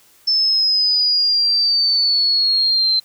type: exponential sweep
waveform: sine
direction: down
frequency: 5290 to 4096 Hz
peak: -13 dBFS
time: 0.27-3 s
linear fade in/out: 10 ms
effects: white hiss -52 dBFS RMS until 3.04 s